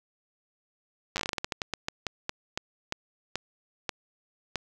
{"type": "slowing click train", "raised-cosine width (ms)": 0.2, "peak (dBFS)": -12, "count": 22, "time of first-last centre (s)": [1.16, 4.557], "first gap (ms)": 9, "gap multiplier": 1.24, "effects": []}